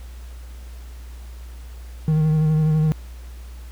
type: tone with vibrato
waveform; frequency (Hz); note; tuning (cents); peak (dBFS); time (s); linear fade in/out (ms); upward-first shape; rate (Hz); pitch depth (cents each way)
triangle; 155.56; D#3; 0; -13; 2.08-2.92; 0; sine; 12; 26
effects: added 60 Hz sine -34 dBFS peak until 3.71 s + pink hiss -50 dBFS RMS until 3.71 s